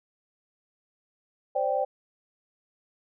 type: chord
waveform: sine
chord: C suspended second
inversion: none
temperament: equal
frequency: 523.3 / 587.3 / 784 Hz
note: C5 / D5 / G5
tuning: 0 / 0 / 0 cents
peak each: -28 dBFS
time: 1.55-1.85 s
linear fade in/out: 10 ms
effects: none